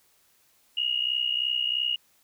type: tone pair together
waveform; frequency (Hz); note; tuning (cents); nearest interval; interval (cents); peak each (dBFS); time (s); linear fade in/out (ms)
sine; 2841 / 2904; F7 / F#7; +29 / -33; unison; 38; -27; 0.77-1.96; 5
effects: white hiss -64 dBFS RMS until 2.23 s